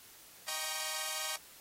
5% pulse chord, Eb dominant seventh, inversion none, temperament equal with one note detuned, 622.3 / 784 / 943.7 / 1108.7 Hz, Eb5 / G5 / Bb5 / Db6, 0 / 0 / +21 / 0 cents, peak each -29 dBFS, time 0.48-1.36 s, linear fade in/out 2 ms, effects white hiss -56 dBFS RMS until 1.6 s + AAC 48 kbps

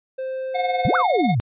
triangle tone with pitch glide, 523.3 to 514.3 Hz, C5 to C5, 0 to -30 cents, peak -23 dBFS, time 0.18-1.03 s, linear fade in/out 10 ms, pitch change -30 cents, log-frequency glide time 0.58-0.91 s
square tone with tremolo, 723 Hz, F#5, 40 cents flat, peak -18 dBFS, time 0.54-1.35 s, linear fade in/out 20 ms, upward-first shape triangle, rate 20 Hz, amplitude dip 75%
sine exponential two-way sweep, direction up then down, 102.3 to 1552 to 102.3 Hz, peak -17 dBFS, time 0.85-1.4 s, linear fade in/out 0 ms, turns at 0.96 s
effects resampled to 8000 Hz

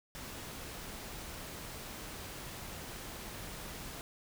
pink noise, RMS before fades -45 dBFS, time 0.15-4.01 s, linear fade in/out 0 ms, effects none

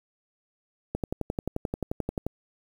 click train, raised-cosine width 2 ms, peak -15 dBFS, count 16, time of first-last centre 0.95-2.266 s, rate 11.4 Hz, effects 8-bit

